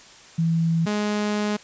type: tone pair in turn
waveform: sine / sawtooth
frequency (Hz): 164.81 / 208.9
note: E3 / G#3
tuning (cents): 0 / +10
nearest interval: major third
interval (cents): 410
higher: second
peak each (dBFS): -18 / -18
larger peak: neither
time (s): 0.38-0.86 / 0.86-1.57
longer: second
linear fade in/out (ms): 10
effects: white hiss -47 dBFS RMS until 1.63 s + resampled to 16000 Hz